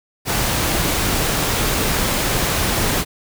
pink noise, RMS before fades -19 dBFS, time 0.25-3.05 s, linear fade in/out 50 ms, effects none

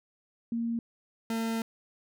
sine / 40% pulse tone pair in turn, 232.1 / 226.3 Hz, A#3 / A3, -7 / +49 cents, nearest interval unison, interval 44 cents, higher first, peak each -28 dBFS, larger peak neither, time 0.52-0.79 / 1.3-1.62 s, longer second, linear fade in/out 2 ms, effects none

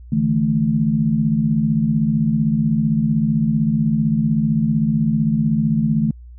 sine chord, D suspended second, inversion none, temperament equal with one note detuned, 146.83 / 162.54 / 220 Hz, D3 / E3 / A3, 0 / -24 / 0 cents, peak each -21 / -20 / -17 dBFS, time 0.12-6.11 s, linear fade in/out 5 ms, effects added 60 Hz sine -36 dBFS peak until 6.38 s

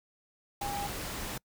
sine tone in noise, 810 Hz, G#5, 43 cents flat, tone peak -34 dBFS, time 0.61-0.87 s, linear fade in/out 5 ms, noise pink, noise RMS -38 dBFS, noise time 0.61-1.38 s, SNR +1 dB, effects noise-tail reverb RT60 0.1 s tail -26 dB re dry

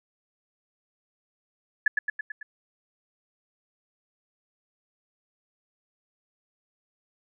sine tone with echo, 1712 Hz, A6, 48 cents flat, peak -16 dBFS, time 1.86-1.88 s, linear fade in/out 5 ms, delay 110 ms, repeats 5, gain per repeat -4 dB, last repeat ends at 2.43 s, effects none

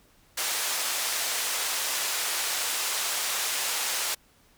white band-pass noise, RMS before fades -29 dBFS, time 0.37-4.15 s, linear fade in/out 10 ms, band 570 to 9800 Hz, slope 12 dB/octave, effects pink hiss -61 dBFS RMS until 4.57 s

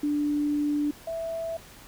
sine tone pair in turn, 293.7 / 659.3 Hz, D4 / E5, 0 / 0 cents, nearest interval octave + major second, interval 1400 cents, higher second, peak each -23 / -29 dBFS, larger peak first, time 0.03-0.91 / 1.07-1.57 s, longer first, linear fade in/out 5 ms, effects pink hiss -49 dBFS RMS until 1.87 s

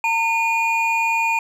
triangle tone pair together, 909 / 2440 Hz, A#5 / D#7, -44 / -34 cents, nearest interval octave + perfect fourth, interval 1710 cents, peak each -18 dBFS, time 0.04-1.39 s, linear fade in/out 2 ms, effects none

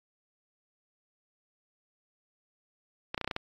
clicks, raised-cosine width 0.3 ms, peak -16 dBFS, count 7, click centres 3.145 / 3.178 / 3.213 / 3.245 / 3.276 / 3.312 / 3.364 s, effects AAC 64 kbps

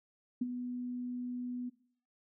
sine tone with ADSR envelope, 246.9 Hz, B3, in tune, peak -27 dBFS, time 0.41-1.7 s, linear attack 8 ms, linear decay 24 ms, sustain -9 dB, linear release 17 ms, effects noise-tail reverb RT60 0.5 s tail -17 dB re dry

